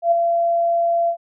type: tone with ADSR envelope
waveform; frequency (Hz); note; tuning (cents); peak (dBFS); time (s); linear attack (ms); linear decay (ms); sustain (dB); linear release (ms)
sine; 681; F5; -44; -10; 0.02-1.17; 96; 12; -5; 84
effects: none

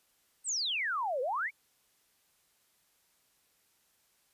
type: exponential two-way sweep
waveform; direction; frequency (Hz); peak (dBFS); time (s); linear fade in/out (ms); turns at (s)
sine; down then up; 8760 to 481.5 to 2378; -30; 0.44-1.51; 50; 1.21
effects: white hiss -71 dBFS RMS until 4.33 s + resampled to 32000 Hz

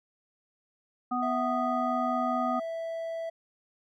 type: harmonic tone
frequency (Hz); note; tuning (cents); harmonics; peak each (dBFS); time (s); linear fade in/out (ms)
248; B3; +7; 1 / 3 / 5; -31 / -31 / -31; 1.11-2.6; 10
type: tone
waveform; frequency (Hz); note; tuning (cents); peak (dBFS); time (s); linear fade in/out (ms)
triangle; 659.3; E5; 0; -30; 1.22-3.3; 10
effects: none

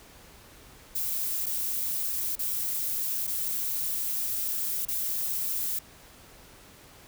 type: noise with dropouts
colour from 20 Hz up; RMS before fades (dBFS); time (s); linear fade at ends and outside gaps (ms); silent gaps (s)
violet; -30; 0.95-5.79; 5; 1.459-1.465 / 2.355-2.391 / 3.269-3.275 / 4.853-4.883
effects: pink hiss -52 dBFS RMS until 7.07 s

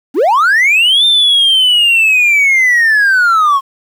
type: linear two-way sweep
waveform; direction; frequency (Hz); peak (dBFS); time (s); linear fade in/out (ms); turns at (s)
triangle; up then down; 231.9 to 3615 to 1065; -4; 0.14-3.61; 50; 1.05
effects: tanh soft clip ceiling -1 dBFS + 7-bit

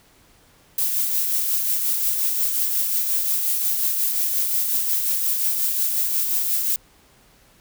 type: noise with tremolo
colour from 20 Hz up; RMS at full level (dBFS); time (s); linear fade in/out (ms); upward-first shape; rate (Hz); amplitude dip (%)
violet; -20; 0.78-6.76; 2; triangle; 5.6; 40
effects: pink hiss -55 dBFS RMS until 7.6 s

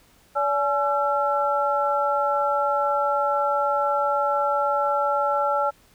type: tone cluster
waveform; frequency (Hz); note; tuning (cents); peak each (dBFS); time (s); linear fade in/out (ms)
sine; 573 / 847 / 1349; D5 / G#5 / E6; -43 / +34 / +40; -24; 0.35-5.71; 20
effects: pink hiss -57 dBFS RMS until 5.94 s

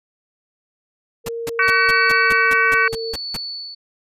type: tone with pitch glide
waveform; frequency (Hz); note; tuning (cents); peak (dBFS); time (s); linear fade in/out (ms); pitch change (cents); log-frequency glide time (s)
sine; 463.6 to 452.7; A#4 to A4; -10 to +49; -24; 1.24-3.16; 50; -41; 1.43-2.9
type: noise bursts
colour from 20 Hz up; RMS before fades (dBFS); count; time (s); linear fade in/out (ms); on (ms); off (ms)
pink; -27; 11; 1.26-3.368; 5; 28; 180
type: harmonic tone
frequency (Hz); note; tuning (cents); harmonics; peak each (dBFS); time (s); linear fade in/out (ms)
378.4; F#4; +39; 3 / 4 / 5 / 6 / 7; -20 / -16 / -22 / -20 / -27; 1.59-2.88; 2
type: tone with tremolo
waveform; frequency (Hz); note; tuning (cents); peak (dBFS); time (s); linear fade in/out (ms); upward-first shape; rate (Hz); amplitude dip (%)
sine; 4459; C#8; +9; -25; 1.62-3.75; 10; sine; 0.73; 90
effects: resampled to 32000 Hz

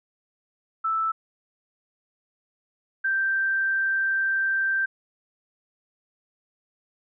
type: tone pair in turn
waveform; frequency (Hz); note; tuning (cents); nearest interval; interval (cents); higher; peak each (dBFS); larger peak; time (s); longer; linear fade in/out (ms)
sine; 1318.5 / 1568; E6 / G6; 0 / 0; minor third; 300; second; -22 / -21; second; 0.84-1.12 / 3.04-4.86; second; 10
effects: none

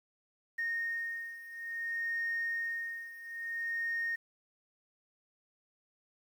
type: beating tone pair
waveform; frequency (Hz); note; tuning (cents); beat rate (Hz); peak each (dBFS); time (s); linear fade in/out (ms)
sine; 1848 / 1848.58; A#6 / A#6; -16 / -15; 0.58; -38 / -35; 0.58-4.16; 10
effects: tanh soft clip ceiling -27 dBFS + 10-bit

